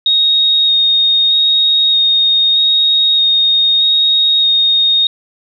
sine tone with vibrato, 3729 Hz, A#7, in tune, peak -8 dBFS, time 0.06-5.07 s, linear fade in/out 2 ms, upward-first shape square, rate 0.8 Hz, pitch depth 9 cents each way, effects none

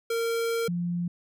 square / sine tone pair in turn, 460.8 / 174.06 Hz, A#4 / F3, -20 / -6 cents, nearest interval octave + perfect fourth, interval 1686 cents, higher first, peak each -26 dBFS, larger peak neither, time 0.1-0.68 / 0.68-1.08 s, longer first, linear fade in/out 5 ms, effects none

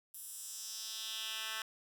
10% pulse tone with high-pass filter sweep, 220 Hz, A3, in tune, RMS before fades -43 dBFS, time 0.14-1.62 s, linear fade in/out 2 ms, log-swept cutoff 11000 to 1900 Hz, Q 1.9, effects none

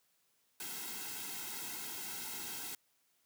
white noise with comb filter, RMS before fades -43 dBFS, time 0.6-2.75 s, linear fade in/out 2 ms, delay 1.7 ms, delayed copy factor -1, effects white hiss -75 dBFS RMS until 3.25 s + high-pass 80 Hz 12 dB/octave

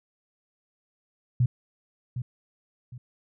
sine tone with echo, 123.47 Hz, B2, in tune, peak -18 dBFS, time 1.4-1.46 s, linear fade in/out 5 ms, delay 760 ms, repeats 2, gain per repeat -10 dB, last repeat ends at 2.98 s, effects none

